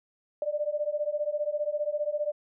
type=beating tone pair; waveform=sine; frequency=587.3 / 602.3 Hz; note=D5 / D5; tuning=0 / +44 cents; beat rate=15 Hz; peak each=-30 dBFS; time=0.42-2.32 s; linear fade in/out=2 ms; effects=none